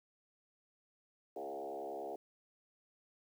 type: tone with frequency modulation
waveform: sine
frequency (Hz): 560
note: C#5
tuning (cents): +18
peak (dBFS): -40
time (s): 1.36-2.16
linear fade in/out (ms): 5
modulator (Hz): 69.9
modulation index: 3.1
effects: 11-bit